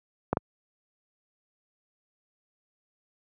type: clicks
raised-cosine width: 1 ms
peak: -10 dBFS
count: 2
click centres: 0.33 / 0.371 s
effects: high-pass 80 Hz 12 dB/octave